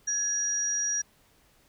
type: tone pair together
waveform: sine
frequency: 1683 / 5737 Hz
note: G#6 / F8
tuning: +23 / +46 cents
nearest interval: octave + major sixth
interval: 2123 cents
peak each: -36 / -26 dBFS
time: 0.07-1.02 s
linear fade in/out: 10 ms
effects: pink hiss -63 dBFS RMS until 1.68 s